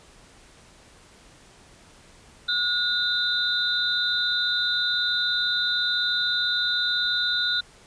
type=tone cluster; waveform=sine; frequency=1444 / 3649 / 3990 Hz; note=F#6 / A#7 / B7; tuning=-43 / -38 / +17 cents; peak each=-26 dBFS; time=2.48-7.61 s; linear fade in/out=10 ms; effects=pink hiss -52 dBFS RMS until 7.86 s + resampled to 22050 Hz